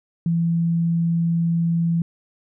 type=tone; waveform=sine; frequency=167.8 Hz; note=E3; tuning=31 cents sharp; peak=-17 dBFS; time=0.26-2.02 s; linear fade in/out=2 ms; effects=none